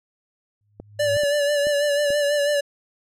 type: tone with exponential growth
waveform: sine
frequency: 103.8 Hz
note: G#2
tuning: in tune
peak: -27 dBFS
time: 0.61-1.17 s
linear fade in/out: 0 ms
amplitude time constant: 120 ms
type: click train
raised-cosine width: 2 ms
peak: -22 dBFS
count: 4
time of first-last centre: 0.8-2.104 s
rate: 2.3 Hz
type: tone with vibrato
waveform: square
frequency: 580 Hz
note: D5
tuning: 22 cents flat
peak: -19 dBFS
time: 0.99-2.61 s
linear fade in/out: 10 ms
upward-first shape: sine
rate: 6.1 Hz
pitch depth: 36 cents each way
effects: low-pass 11000 Hz 12 dB/octave